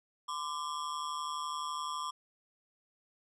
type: ring-modulated tone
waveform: square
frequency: 1100 Hz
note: C#6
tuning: 14 cents flat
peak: -33 dBFS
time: 0.28-2.11 s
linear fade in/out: 10 ms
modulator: 75.9 Hz
effects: resampled to 22050 Hz